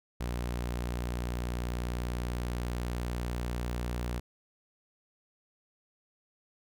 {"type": "tone", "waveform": "sawtooth", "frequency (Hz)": 60.2, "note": "B1", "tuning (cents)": -44, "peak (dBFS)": -28, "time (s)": [0.2, 4.2], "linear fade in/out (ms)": 10, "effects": []}